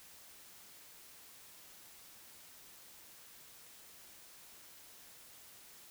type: silence
effects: white hiss -57 dBFS RMS until 5.9 s